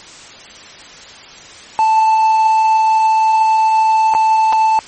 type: tone with dropouts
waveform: triangle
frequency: 880 Hz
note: A5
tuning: in tune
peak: -7 dBFS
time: 1.79-4.79 s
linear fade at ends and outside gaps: 0 ms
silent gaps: 4.139-4.149 / 4.526-4.53 s
effects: white hiss -36 dBFS RMS until 4.87 s + MP3 32 kbps